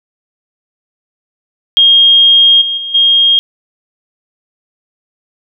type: tone with level steps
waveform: sine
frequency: 3240 Hz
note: G#7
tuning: 43 cents flat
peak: -3 / -13 / -18 / -5 dBFS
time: 1.77-3.39 s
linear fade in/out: 0 ms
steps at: 2.61 / 2.77 / 2.94 s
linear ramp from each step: 10 ms
effects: none